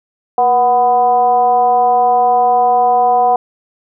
sine tone with frequency modulation, 740 Hz, F#5, in tune, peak -8 dBFS, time 0.38-3.36 s, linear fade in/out 2 ms, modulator 256 Hz, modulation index 0.68, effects none

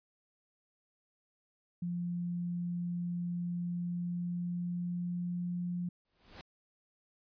sine tone with pitch glide, 174.61 to 176.33 Hz, F3 to F3, 0 to +17 cents, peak -33 dBFS, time 1.82-5.89 s, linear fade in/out 5 ms, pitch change +17 cents, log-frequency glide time 3.64-5.61 s
pink noise with exponential growth, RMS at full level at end -46 dBFS, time 6.05-6.41 s, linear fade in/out 0 ms, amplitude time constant 77 ms
effects resampled to 11025 Hz

